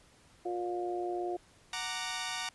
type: harmonic tone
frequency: 118.3 Hz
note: A#2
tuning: 26 cents sharp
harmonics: 3 / 4 / 5 / 6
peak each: -34 / -47 / -46 / -37 dBFS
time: 0.45-1.37 s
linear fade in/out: 10 ms
type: chord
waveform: 10% pulse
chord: Gb augmented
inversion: none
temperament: equal with one note detuned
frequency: 740 / 929.1 / 1174.7 Hz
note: Gb5 / Bb5 / D6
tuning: 0 / -6 / 0 cents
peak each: -31 / -30 / -32 dBFS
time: 1.73-2.49 s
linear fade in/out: 2 ms
effects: pink hiss -62 dBFS RMS until 2.54 s + resampled to 24000 Hz